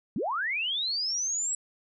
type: linear sweep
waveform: sine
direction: up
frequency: 155.56 to 7850 Hz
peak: -27 dBFS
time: 0.16-1.55 s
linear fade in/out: 2 ms
effects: none